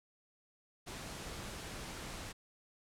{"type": "noise", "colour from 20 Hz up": "pink", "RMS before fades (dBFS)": -45, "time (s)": [0.86, 2.33], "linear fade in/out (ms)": 20, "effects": ["low-pass 10000 Hz 12 dB/octave"]}